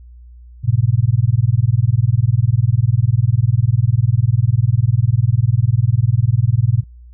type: tone with tremolo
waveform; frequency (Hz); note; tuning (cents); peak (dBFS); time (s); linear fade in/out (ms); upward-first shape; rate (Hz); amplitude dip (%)
sine; 116.54; A#2; 0; -7; 0.63-6.84; 50; sine; 20; 100
effects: added 60 Hz sine -37 dBFS peak until 7.13 s